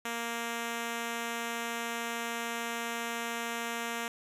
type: tone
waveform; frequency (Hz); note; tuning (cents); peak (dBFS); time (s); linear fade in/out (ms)
5% pulse; 233.1; A#3; 0; -22; 0.05-4.08; 2
effects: resampled to 32000 Hz